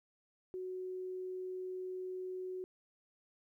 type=tone; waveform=sine; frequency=370 Hz; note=F#4; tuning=in tune; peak=-39 dBFS; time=0.54-2.64 s; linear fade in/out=0 ms; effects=13-bit